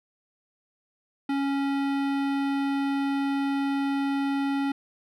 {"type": "tone with hard clipping", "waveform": "sine", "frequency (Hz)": 277.2, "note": "C#4", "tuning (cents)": 0, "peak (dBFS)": -26, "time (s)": [1.29, 4.72], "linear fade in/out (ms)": 5, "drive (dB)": 18, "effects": []}